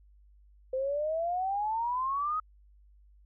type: exponential sweep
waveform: sine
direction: up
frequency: 513 to 1274 Hz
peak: -28 dBFS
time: 0.73-2.4 s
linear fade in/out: 5 ms
effects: added 50 Hz sine -56 dBFS peak until 3.25 s